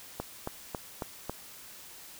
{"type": "click train", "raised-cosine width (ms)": 1, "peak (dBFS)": -19, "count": 5, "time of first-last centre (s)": [0.2, 1.296], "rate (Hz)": 3.65, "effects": ["white hiss -49 dBFS RMS until 2.19 s"]}